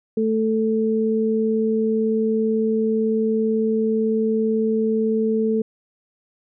sine tone pair together, 220 / 441 Hz, A3 / A4, 0 / +4 cents, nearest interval octave, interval 1204 cents, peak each -20 dBFS, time 0.17-5.62 s, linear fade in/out 5 ms, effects none

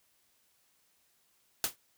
white noise with exponential decay, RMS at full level -26 dBFS, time 1.64-1.76 s, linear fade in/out 1 ms, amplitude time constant 24 ms, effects white hiss -71 dBFS RMS until 1.97 s

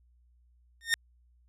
sawtooth tone with exponential growth, 1832 Hz, A#6, 31 cents flat, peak -16 dBFS, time 0.81-0.94 s, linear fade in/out 0 ms, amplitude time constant 28 ms, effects added 60 Hz sine -61 dBFS peak until 1.48 s + low-pass 11000 Hz 12 dB/octave

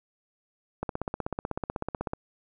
click train, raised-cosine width 1 ms, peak -16 dBFS, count 22, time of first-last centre 0.83-2.134 s, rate 16.1 Hz, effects none

